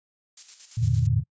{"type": "noise with tremolo", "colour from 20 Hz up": "violet", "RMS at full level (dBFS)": -35, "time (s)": [0.37, 1.07], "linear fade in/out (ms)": 5, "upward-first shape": "square", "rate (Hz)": 8.8, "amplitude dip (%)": 55}
{"type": "tone", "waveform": "sine", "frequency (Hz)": 113.2, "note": "A2", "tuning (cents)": 50, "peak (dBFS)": -23, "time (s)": [0.77, 1.2], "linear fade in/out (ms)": 5}
{"type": "chord", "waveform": "sine", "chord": "E dominant seventh", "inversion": "none", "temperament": "just", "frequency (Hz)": [82.41, 103.01, 123.61, 148.33], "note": ["E2", "G#2", "B2", "D3"], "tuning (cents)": [0, -14, 2, 18], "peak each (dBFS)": -27, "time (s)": [0.79, 1.24], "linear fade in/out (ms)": 50}
{"effects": ["noise-tail reverb RT60 0.1 s tail -26 dB re dry", "resampled to 16000 Hz"]}